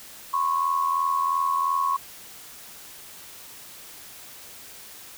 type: tone pair together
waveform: sine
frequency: 1014 / 1096.9 Hz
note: B5 / C#6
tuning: +45 / -19 cents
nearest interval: minor second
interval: 136 cents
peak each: -27 / -22 dBFS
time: 0.33-1.97 s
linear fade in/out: 10 ms
effects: white hiss -44 dBFS RMS until 5.17 s